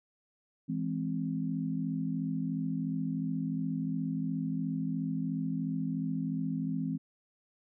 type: chord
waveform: sine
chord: E augmented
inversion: none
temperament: equal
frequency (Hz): 164.81 / 207.7 / 261.6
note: E3 / G#3 / B#3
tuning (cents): 0 / 0 / 0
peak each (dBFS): -34 / -37 / -34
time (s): 0.68-6.98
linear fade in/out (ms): 20
effects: none